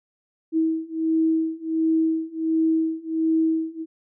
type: beating tone pair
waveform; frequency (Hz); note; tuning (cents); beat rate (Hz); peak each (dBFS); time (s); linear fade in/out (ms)
sine; 321.2 / 322.6; E4 / E4; -45 / -37; 1.4; -23 / -22; 0.52-3.86; 50
effects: none